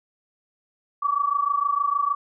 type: tone pair together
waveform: sine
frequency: 1133 / 1159.5 Hz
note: C#6 / D6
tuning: +37 / -22 cents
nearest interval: unison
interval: 41 cents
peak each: -23 dBFS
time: 1.02-2.15 s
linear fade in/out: 10 ms
effects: none